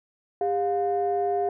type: tone pair together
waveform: sine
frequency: 401.4 / 708.8 Hz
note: G4 / F5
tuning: +41 / +25 cents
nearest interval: minor seventh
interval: 984 cents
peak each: -24 dBFS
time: 0.41-1.49 s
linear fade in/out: 2 ms
effects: tanh soft clip ceiling -16 dBFS